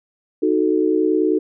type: chord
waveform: sine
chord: D# diminished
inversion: none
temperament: equal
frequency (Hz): 311.1 / 370 / 440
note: D#4 / F#4 / A4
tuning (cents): 0 / 0 / 0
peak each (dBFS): -18 / -19 / -20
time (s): 0.42-1.39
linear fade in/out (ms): 10
effects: none